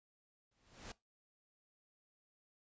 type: noise with exponential growth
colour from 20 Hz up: pink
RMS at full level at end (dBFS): -45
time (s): 0.51-0.92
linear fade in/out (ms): 5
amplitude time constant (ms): 89
effects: noise-tail reverb RT60 0.2 s tail -20 dB re dry + resampled to 16000 Hz